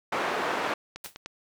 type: band-pass noise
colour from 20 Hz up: white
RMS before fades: -29 dBFS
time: 0.12-0.74 s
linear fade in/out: 5 ms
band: 290 to 1400 Hz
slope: 12 dB/octave
type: click train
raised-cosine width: 0.2 ms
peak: -21 dBFS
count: 4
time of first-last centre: 0.96-1.26 s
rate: 9.99 Hz
type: noise with exponential decay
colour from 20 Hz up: white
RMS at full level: -35 dBFS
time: 1.04-1.17 s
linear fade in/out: 5 ms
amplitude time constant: 28 ms
effects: none